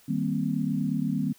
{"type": "chord", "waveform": "sine", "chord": "C minor seventh", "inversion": "first", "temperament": "equal with one note detuned", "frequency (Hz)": [156.74, 196, 233.1, 261.6], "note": ["Eb3", "G3", "Bb3", "C4"], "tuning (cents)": [13, 0, 0, 0], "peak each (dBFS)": -30, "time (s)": [0.08, 1.33], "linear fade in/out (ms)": 10, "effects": ["white hiss -58 dBFS RMS until 1.38 s"]}